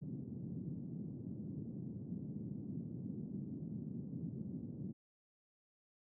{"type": "band-pass noise", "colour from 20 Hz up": "white", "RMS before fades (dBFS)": -45, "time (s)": [0.01, 4.93], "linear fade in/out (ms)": 20, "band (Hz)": [120, 240], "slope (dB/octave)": 24, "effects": []}